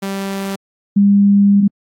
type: tone pair in turn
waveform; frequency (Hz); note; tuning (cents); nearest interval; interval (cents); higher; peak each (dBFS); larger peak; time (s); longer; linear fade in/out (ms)
sawtooth / sine; 195.6 / 201; G3 / G3; -4 / +44; unison; 48; second; -16 / -7; second; 0.02-0.56 / 0.96-1.68; second; 10
effects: AAC 48 kbps